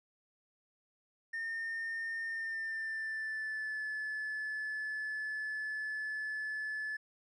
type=tone with pitch glide; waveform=triangle; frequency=1820 to 1728.8 Hz; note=A#6 to A6; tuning=-42 to -31 cents; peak=-33 dBFS; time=1.33-6.97 s; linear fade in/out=10 ms; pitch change=-89 cents; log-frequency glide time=2.25-3.84 s; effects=tanh soft clip ceiling -31 dBFS + resampled to 24000 Hz